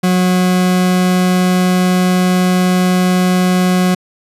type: tone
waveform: 40% pulse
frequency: 182.4 Hz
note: F#3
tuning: 24 cents flat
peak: -9 dBFS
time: 0.03-3.95 s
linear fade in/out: 10 ms
effects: resampled to 32000 Hz